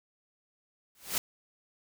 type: noise with exponential growth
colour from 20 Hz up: white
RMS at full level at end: -26 dBFS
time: 0.95-1.18 s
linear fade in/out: 1 ms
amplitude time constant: 48 ms
effects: none